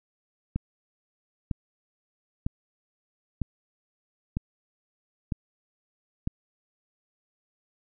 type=click train; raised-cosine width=5 ms; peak=-15 dBFS; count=7; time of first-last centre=0.56-6.274 s; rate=1.05 Hz; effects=none